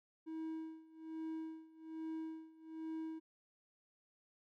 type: tone with tremolo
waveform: triangle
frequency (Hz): 320.1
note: D#4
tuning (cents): +49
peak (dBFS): -38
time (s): 0.26-3.2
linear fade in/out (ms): 20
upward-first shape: sine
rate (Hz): 1.2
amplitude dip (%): 90
effects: none